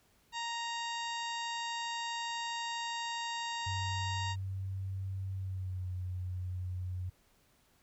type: harmonic tone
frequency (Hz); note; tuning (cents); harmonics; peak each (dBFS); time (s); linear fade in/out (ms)
932.3; A#5; 0; 1 / 2 / 3 / 4 / 5 / 6 / 7 / 8; -38 / -43 / -44 / -44 / -48 / -54 / -53 / -50; 0.32-4.36; 50
type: tone with pitch glide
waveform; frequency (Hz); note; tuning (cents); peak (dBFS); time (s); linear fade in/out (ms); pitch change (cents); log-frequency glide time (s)
sine; 95.8 to 91.1; G2 to F#2; -39 to -26; -35; 3.66-7.1; 10; -87; 5.34-5.9
effects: pink hiss -69 dBFS RMS until 7.82 s